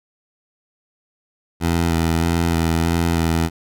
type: tone with vibrato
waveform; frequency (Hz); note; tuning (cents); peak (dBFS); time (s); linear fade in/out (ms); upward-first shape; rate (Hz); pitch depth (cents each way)
15% pulse; 83.3; E2; +19; -10; 1.6-3.5; 50; square; 1.6; 21
effects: none